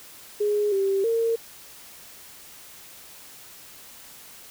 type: tone with pitch steps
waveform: sine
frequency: 415.8 / 390.4 / 457.7 Hz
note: G#4 / G4 / A#4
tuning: +2 / -7 / -32 cents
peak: -20 dBFS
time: 0.4-1.36 s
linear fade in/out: 10 ms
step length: 320 ms
effects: white hiss -46 dBFS RMS until 4.5 s